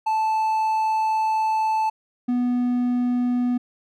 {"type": "tone pair in turn", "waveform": "triangle", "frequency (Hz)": [876, 245.8], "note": ["A5", "B3"], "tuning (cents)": [-8, -8], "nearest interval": "octave + minor seventh", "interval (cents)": 2200, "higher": "first", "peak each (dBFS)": -17, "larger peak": "neither", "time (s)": [[0.06, 1.9], [2.28, 3.58]], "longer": "first", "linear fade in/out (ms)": 10, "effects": []}